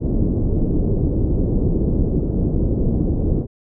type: low-pass noise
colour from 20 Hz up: pink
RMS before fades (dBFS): -18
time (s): 0-3.47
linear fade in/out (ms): 50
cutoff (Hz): 410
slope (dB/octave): 24
effects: none